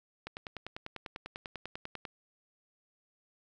click train, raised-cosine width 0.3 ms, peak -24 dBFS, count 19, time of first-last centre 0.27-2.052 s, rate 10.1 Hz, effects none

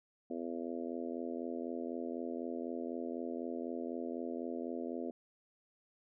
harmonic tone, 84 Hz, E2, 33 cents sharp, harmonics 3 / 4 / 5 / 6 / 7 / 8, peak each -41 / -43 / -45 / -47 / -48 / -49 dBFS, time 0.3-5.11 s, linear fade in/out 5 ms, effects none

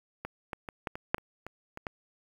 clicks, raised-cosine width 0.5 ms, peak -21 / -20 / -23 / -17 / -23 / -9 / -29 / -25 / -25 / -19 dBFS, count 10, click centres 0.25 / 0.532 / 0.688 / 0.872 / 0.955 / 1.145 / 1.182 / 1.466 / 1.774 / 1.868 s, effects 8-bit

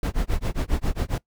brown noise with tremolo, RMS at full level -20 dBFS, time 0.03-1.18 s, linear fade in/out 2 ms, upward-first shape sine, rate 7.4 Hz, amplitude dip 100%, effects noise-tail reverb RT60 0.1 s tail -21 dB re dry

